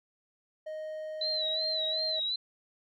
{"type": "tone with pitch glide", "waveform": "triangle", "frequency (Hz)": [622.3, 630.6], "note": ["D#5", "D#5"], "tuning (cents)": [0, 23], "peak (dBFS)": -34, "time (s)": [0.66, 2.2], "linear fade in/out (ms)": 10, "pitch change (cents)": 23, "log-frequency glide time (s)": [1.37, 1.52]}
{"type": "tone with vibrato", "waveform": "sine", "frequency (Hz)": 3997, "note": "B7", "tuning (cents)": 20, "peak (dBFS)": -29, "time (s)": [1.21, 2.36], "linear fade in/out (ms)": 5, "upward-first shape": "sine", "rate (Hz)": 2.7, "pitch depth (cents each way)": 80}
{"effects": []}